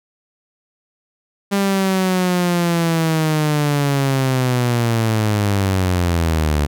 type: linear sweep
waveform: sawtooth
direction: down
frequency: 200.1 to 72 Hz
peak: -11 dBFS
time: 1.51-6.67 s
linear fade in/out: 20 ms
effects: none